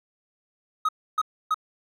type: tone bursts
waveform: triangle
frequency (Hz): 1264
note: D#6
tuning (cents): +27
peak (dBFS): -18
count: 3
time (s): 0.85-1.544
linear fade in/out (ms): 5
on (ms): 38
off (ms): 290
effects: none